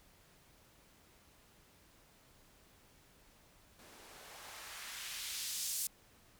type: noise with band-pass filter sweep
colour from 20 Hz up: blue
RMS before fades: -44 dBFS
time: 3.79-5.87 s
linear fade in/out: 2 ms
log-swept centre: 250 to 7900 Hz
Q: 0.88
effects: pink hiss -65 dBFS RMS until 6.39 s